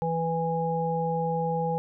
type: harmonic tone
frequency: 164.81 Hz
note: E3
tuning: in tune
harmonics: 1 / 3 / 5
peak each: -29 / -29 / -29 dBFS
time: 0.02-1.78 s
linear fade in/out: 0 ms
effects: none